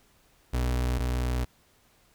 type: tone pair in turn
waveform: 35% pulse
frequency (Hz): 61.74 / 61.74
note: B1 / B1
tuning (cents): 0 / 0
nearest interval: unison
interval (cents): 0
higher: neither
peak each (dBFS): -23 / -24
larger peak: first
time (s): 0.53-0.99 / 0.99-1.45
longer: neither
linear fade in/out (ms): 10
effects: pink hiss -63 dBFS RMS until 2.14 s